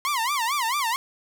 sawtooth tone with vibrato, 1031 Hz, C6, 26 cents flat, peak -19 dBFS, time 0.05-0.96 s, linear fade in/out 0 ms, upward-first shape sine, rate 4.5 Hz, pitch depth 250 cents each way, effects none

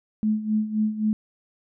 sine tone with tremolo, 215 Hz, A3, 40 cents flat, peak -18 dBFS, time 0.23-1.13 s, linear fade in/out 0 ms, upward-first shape sine, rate 3.8 Hz, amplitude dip 75%, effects none

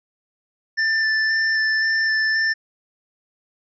square tone with vibrato, 1771 Hz, A6, 11 cents sharp, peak -18 dBFS, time 0.77-2.54 s, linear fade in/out 20 ms, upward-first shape square, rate 1.9 Hz, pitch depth 10 cents each way, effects resampled to 16000 Hz

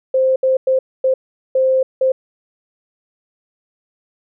sine tone bursts at uneven times, 523.3 Hz, C5, in tune, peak -11 dBFS, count 6, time 0.14-0.36 / 0.43-0.57 / 0.67-0.79 / 1.04-1.14 / 1.55-1.83 / 2.01-2.12 s, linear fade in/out 5 ms, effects none

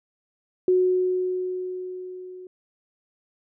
sine tone with level ramp, 367.1 Hz, F#4, 14 cents flat, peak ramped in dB -15 to -38 dBFS, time 0.68-2.47 s, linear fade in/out 2 ms, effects none

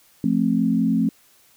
sine chord, F major, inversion none, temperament equal with one note detuned, 174.61 / 220 / 264.7 Hz, F3 / A3 / C4, 0 / 0 / +20 cents, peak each -23 / -20 / -21 dBFS, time 0.24-1.09 s, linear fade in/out 2 ms, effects white hiss -56 dBFS RMS until 1.56 s

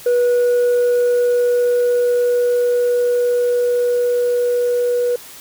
sine tone with level ramp, 486.8 Hz, B4, 25 cents flat, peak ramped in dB -9 to -13 dBFS, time 0.06-5.16 s, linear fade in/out 5 ms, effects tanh soft clip ceiling -11 dBFS + white hiss -38 dBFS RMS until 5.4 s

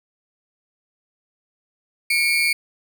35% pulse tone pair together, 2208 / 2369 Hz, C#7 / D7, -7 / +14 cents, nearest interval minor second, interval 121 cents, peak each -18 dBFS, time 2.1-2.53 s, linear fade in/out 5 ms, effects none

